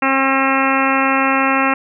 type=harmonic tone; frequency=268.7 Hz; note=C4; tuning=46 cents sharp; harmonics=1 / 2 / 3 / 4 / 5 / 6 / 7 / 8 / 9 / 10; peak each=-19 / -23 / -21 / -20 / -20 / -25 / -23 / -25 / -25 / -23 dBFS; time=0.02-1.74 s; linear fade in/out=5 ms; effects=none

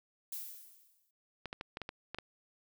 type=noise with exponential decay; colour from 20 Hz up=violet; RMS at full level=-39 dBFS; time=0.32-1.11 s; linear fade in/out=5 ms; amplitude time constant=170 ms
type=clicks; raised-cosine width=0.3 ms; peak=-24 dBFS; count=8; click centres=1.457 / 1.529 / 1.611 / 1.771 / 1.817 / 1.891 / 2.146 / 2.186 s
effects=none

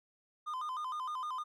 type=tone with vibrato; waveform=triangle; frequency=1117 Hz; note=C#6; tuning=13 cents sharp; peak=-34 dBFS; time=0.46-1.44 s; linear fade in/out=20 ms; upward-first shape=square; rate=6.5 Hz; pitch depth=150 cents each way; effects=none

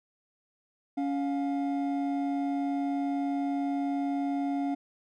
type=tone pair together; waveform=triangle; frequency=280 / 708.8 Hz; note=C#4 / F5; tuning=+18 / +25 cents; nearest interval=octave + major third; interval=1607 cents; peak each=-26 / -33 dBFS; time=0.97-4.75 s; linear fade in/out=10 ms; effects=none

